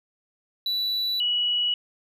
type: tone pair in turn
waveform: triangle / sine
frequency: 3951 / 2930 Hz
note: B7 / F#7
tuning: 0 / -18 cents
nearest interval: perfect fourth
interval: 518 cents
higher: first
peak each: -22 / -21 dBFS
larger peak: second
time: 0.66-1.2 / 1.2-1.74 s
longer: neither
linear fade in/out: 2 ms
effects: none